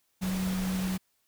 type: tone in noise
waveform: sine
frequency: 186.9 Hz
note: F#3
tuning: 18 cents sharp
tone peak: -28 dBFS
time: 0.21-0.98 s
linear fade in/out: 20 ms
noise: pink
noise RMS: -38 dBFS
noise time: 0.21-0.98 s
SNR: +7 dB
effects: white hiss -73 dBFS RMS until 1.27 s